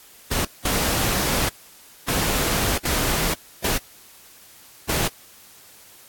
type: noise bursts at uneven times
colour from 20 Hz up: pink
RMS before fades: -22 dBFS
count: 6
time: 0.31-0.45 / 0.65-1.49 / 2.08-2.78 / 2.85-3.34 / 3.64-3.78 / 4.89-5.08 s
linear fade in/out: 5 ms
effects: white hiss -48 dBFS RMS until 6.08 s + AAC 64 kbps